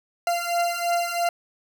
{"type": "beating tone pair", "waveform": "40% pulse", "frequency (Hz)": [690, 693], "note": ["F5", "F5"], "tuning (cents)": [-21, -14], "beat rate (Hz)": 3, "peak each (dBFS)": [-25, -24], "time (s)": [0.27, 1.29], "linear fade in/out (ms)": 2, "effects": []}